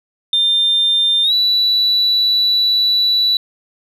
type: tone with pitch glide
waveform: sine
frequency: 3600 to 3949 Hz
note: A7 to B7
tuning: +39 to -1 cents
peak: -10 dBFS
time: 0.33-3.37 s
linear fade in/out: 2 ms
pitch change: +160 cents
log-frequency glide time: 1.23-1.33 s
effects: tanh soft clip ceiling -8 dBFS